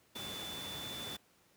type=tone in noise; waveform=sine; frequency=3496 Hz; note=A7; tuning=12 cents flat; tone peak=-43 dBFS; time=0.15-1.17 s; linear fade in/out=10 ms; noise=pink; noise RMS=-45 dBFS; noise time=0.15-1.17 s; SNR=-1 dB; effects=pink hiss -68 dBFS RMS until 1.56 s + high-pass 100 Hz 12 dB/octave